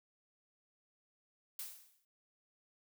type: noise with exponential decay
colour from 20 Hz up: blue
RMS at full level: -41 dBFS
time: 1.59-2.05 s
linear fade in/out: 2 ms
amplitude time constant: 98 ms
effects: none